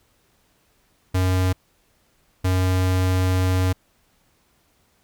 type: tone pair in turn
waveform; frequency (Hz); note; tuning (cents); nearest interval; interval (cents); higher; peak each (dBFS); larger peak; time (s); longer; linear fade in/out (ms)
square; 92.5 / 92.5; F#2 / F#2; 0 / 0; unison; 0; neither; -18; neither; 1.14-1.53 / 2.44-3.73; second; 10
effects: pink hiss -63 dBFS RMS until 5.03 s